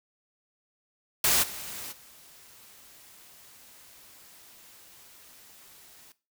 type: noise with level steps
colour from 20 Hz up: white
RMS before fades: -23 / -39 / -53 dBFS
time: 1.24-6.12 s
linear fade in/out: 2 ms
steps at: 1.42 / 1.91 s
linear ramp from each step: 20 ms
effects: noise-tail reverb RT60 0.3 s tail -17 dB re dry